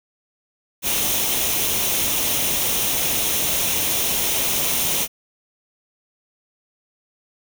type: noise with comb filter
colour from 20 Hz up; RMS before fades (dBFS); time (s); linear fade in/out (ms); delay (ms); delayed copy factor
white; -21; 0.82-5.08; 50; 0.32; +0.5
effects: none